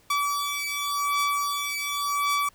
sawtooth beating tone pair, 1149 / 1149.9 Hz, D6 / D6, -38 / -37 cents, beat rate 0.9 Hz, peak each -24 dBFS, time 0.1-2.49 s, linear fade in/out 5 ms, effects pink hiss -59 dBFS RMS until 2.54 s

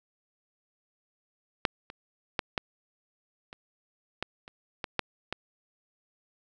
clicks, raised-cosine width 0.3 ms, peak -6 / -25 / -10 / -11 / -26 / -14 / -28 / -16 / -9 / -15 dBFS, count 10, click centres 1.652 / 1.901 / 2.392 / 2.578 / 3.529 / 4.226 / 4.479 / 4.842 / 4.993 / 5.326 s, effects none

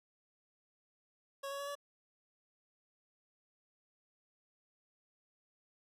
25% pulse tone with pitch steps, 552 / 558.4 / 564.9 / 571.5 Hz, C#5 / C#5 / C#5 / D5, -7 / +13 / +33 / -47 cents, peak -36 dBFS, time 1.43-1.754 s, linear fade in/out 10 ms, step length 81 ms, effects resampled to 32000 Hz + 13-bit

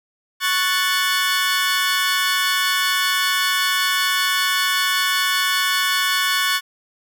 20% pulse chord, F# minor, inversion second, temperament equal, 1108.7 / 1480 / 1760 Hz, C#6 / F#6 / A6, 0 / 0 / 0 cents, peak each -17 dBFS, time 0.4-6.61 s, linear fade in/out 50 ms, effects none

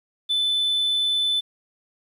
sine tone, 3511 Hz, A7, 4 cents flat, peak -17 dBFS, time 0.29-1.41 s, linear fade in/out 20 ms, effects tanh soft clip ceiling -18 dBFS + 9-bit

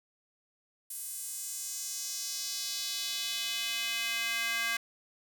square tone with high-pass filter sweep, 230.2 Hz, A#3, 22 cents flat, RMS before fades -35 dBFS, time 0.9-4.77 s, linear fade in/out 5 ms, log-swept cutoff 10000 to 1800 Hz, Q 1.9, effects none

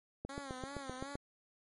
click train, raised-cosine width 2 ms, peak -27 dBFS, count 8, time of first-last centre 0.25-1.154 s, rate 7.74 Hz
10% pulse tone with vibrato, 269.1 Hz, C4, 49 cents sharp, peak -36 dBFS, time 0.29-1.16 s, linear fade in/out 5 ms, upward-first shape sine, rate 2.7 Hz, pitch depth 95 cents each way
effects MP3 48 kbps

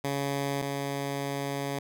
10% pulse tone pair in turn, 140 / 140 Hz, C#3 / C#3, +18 / +18 cents, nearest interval unison, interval 0 cents, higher neither, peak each -20 / -22 dBFS, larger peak first, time 0.04-0.62 / 0.62-1.79 s, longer second, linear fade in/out 5 ms, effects none

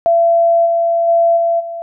sine tone with level steps, 675 Hz, E5, 41 cents sharp, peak -8 / -11 / -8 / -11 / -22 dBFS, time 0.06-1.82 s, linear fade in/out 0 ms, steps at 0.65 / 1.07 / 1.36 / 1.59 s, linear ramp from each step 20 ms, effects none

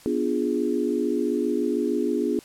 sine chord, B diminished seventh, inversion none, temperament equal, 246.9 / 293.7 / 349.2 / 415.3 Hz, B3 / D4 / F4 / Ab4, 0 / 0 / 0 / 0 cents, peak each -27 dBFS, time 0.06-2.39 s, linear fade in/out 0 ms, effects white hiss -50 dBFS RMS until 2.44 s + low-pass 11000 Hz 12 dB/octave

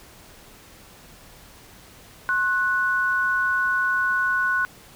sine tone pair together, 1071.2 / 1480 Hz, C6 / F#6, +40 / 0 cents, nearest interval tritone, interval 560 cents, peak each -26 / -20 dBFS, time 2.29-4.65 s, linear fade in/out 0 ms, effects pink hiss -48 dBFS RMS until 4.95 s

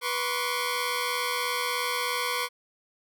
15% pulse tone cluster, 490.6 / 1058 / 1141 Hz, B4 / C6 / C#6, -12 / +19 / +50 cents, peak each -25 dBFS, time 0.01-2.49 s, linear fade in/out 50 ms, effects none

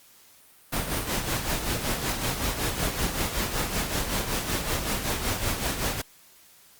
pink noise with tremolo, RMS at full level -26 dBFS, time 0.72-6.02 s, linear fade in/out 10 ms, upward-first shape sine, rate 5.3 Hz, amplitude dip 55%, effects white hiss -55 dBFS RMS until 6.79 s + Opus 48 kbps

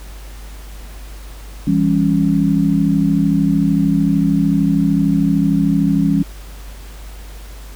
sine chord, C# diminished, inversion first, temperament just, 166.31 / 199.57 / 277.2 Hz, E3 / G3 / C#4, +16 / +31 / 0 cents, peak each -16 dBFS, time 1.67-6.23 s, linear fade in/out 5 ms, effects added 50 Hz sine -31 dBFS peak until 7.75 s + pink hiss -41 dBFS RMS until 7.75 s

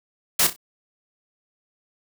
white noise with echo, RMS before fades -18 dBFS, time 0.39-0.47 s, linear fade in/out 5 ms, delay 31 ms, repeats 3, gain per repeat -10 dB, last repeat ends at 0.563 s, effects none

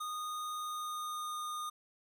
square tone with pitch glide, 1233 to 1223.8 Hz, D#6 to D#6, -16 to -29 cents, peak -38 dBFS, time 0-1.7 s, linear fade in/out 10 ms, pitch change -13 cents, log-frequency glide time 0.54-1.41 s, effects none

